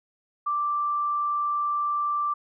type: tone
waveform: sine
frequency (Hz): 1174.7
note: D6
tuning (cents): 0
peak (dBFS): -23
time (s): 0.46-2.34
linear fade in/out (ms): 10
effects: none